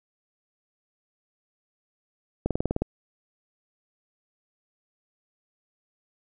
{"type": "slowing click train", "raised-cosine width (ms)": 2, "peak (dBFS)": -11, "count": 8, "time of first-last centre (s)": [2.46, 2.82], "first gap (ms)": 47, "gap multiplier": 1.03, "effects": []}